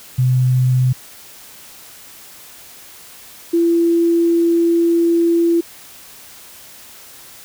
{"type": "tone pair in turn", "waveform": "sine", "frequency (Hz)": [127.5, 337.7], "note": ["C3", "E4"], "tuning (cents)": [-44, 42], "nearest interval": "octave + perfect fourth", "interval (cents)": 1686, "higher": "second", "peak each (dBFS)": -11, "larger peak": "neither", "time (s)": [[0.18, 0.93], [3.53, 5.61]], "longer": "second", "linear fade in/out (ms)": 10, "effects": ["white hiss -40 dBFS RMS until 7.44 s"]}